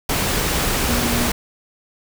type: tone in noise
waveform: sine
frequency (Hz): 238.8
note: A#3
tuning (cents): +42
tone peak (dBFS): -23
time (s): 0.88-1.29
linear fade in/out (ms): 5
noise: pink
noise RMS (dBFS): -20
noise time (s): 0.09-1.32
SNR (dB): -6
effects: none